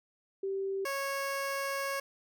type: tone pair in turn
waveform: sine / 15% pulse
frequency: 389 / 550.8 Hz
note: G4 / C#5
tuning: -13 / -11 cents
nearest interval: tritone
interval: 602 cents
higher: second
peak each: -31 / -26 dBFS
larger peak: second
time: 0.43-0.85 / 0.85-2 s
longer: second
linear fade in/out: 5 ms
effects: none